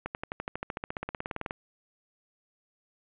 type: accelerating click train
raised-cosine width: 0.5 ms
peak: -18 dBFS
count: 23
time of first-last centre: 0.06-1.509 s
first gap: 89 ms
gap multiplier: 0.97
effects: resampled to 8000 Hz + 9-bit